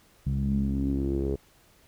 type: tone with low-pass filter sweep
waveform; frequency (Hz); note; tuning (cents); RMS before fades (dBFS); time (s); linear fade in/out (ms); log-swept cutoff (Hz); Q
sawtooth; 68.1; C#2; -30; -27; 0.26-1.36; 10; 160 to 420; 6.2
effects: pink hiss -60 dBFS RMS until 1.87 s